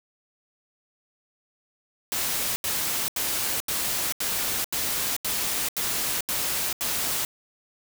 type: noise bursts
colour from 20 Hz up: white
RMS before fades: -27 dBFS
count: 10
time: 2.12-7.249 s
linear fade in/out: 0 ms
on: 440 ms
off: 81 ms
effects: none